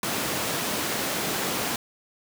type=high-pass noise; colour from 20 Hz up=pink; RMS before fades=-28 dBFS; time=0.03-1.76 s; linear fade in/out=2 ms; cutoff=190 Hz; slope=12 dB/octave; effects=none